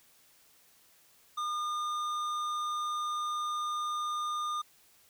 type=tone with tanh clipping; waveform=sine; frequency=1213 Hz; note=D#6; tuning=44 cents flat; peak=-33 dBFS; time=1.37-4.62 s; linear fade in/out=10 ms; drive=12 dB; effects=white hiss -63 dBFS RMS until 5.09 s